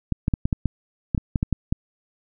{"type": "clicks", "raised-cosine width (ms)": 5, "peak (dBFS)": -8, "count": 12, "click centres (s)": [0.123, 0.281, 0.338, 0.455, 0.528, 0.657, 1.148, 1.178, 1.358, 1.429, 1.527, 1.725], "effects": []}